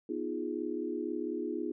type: chord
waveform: sine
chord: F half-diminished seventh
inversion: second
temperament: equal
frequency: 246.9 / 311.1 / 349.2 / 415.3 Hz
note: Cb4 / Eb4 / F4 / Ab4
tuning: 0 / 0 / 0 / 0 cents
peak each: -40 / -37 / -37 / -39 dBFS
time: 0.09-1.72 s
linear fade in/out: 5 ms
effects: none